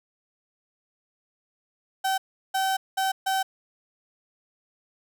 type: tone bursts at uneven times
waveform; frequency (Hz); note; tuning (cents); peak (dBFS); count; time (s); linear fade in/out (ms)
35% pulse; 768; G5; -36; -21; 4; 2.04-2.18 / 2.54-2.77 / 2.97-3.12 / 3.26-3.43; 10
effects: none